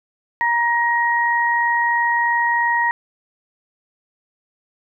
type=tone pair together; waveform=sine; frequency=943 / 1886 Hz; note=A#5 / A#6; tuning=+20 / +20 cents; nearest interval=octave; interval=1200 cents; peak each=-18 dBFS; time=0.41-2.91 s; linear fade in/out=0 ms; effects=none